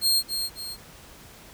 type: tone with echo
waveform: sawtooth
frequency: 4223 Hz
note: C8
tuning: 15 cents sharp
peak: -16 dBFS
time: 0.01-0.23 s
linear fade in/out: 50 ms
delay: 270 ms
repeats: 2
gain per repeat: -7 dB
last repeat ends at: 0.77 s
effects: pink hiss -48 dBFS RMS until 1.53 s